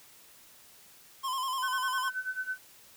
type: tone with vibrato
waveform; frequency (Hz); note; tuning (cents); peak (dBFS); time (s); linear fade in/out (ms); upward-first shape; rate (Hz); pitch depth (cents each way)
square; 1046.5; C6; 0; -31; 1.23-2.1; 20; square; 10; 47
type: tone with tremolo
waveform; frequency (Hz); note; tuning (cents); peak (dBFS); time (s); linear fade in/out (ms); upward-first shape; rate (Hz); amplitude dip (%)
sine; 1516; F#6; +42; -29; 1.62-2.58; 20; sine; 9.3; 85
effects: white hiss -56 dBFS RMS until 2.96 s